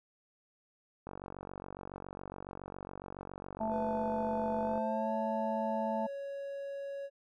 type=click train; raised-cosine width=1 ms; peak=-29 dBFS; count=176; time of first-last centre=1.07-4.778 s; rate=47.2 Hz
type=harmonic tone; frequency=220 Hz; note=A3; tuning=in tune; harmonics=1 / 3 / 4; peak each=-36 / -36 / -36 dBFS; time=3.6-6.07 s; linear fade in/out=10 ms
type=tone with pitch glide; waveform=triangle; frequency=498.8 to 556.7 Hz; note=B4 to C#5; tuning=+17 to +7 cents; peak=-36 dBFS; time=3.69-7.1 s; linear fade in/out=50 ms; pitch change=+190 cents; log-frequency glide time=4.6-5.13 s
effects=none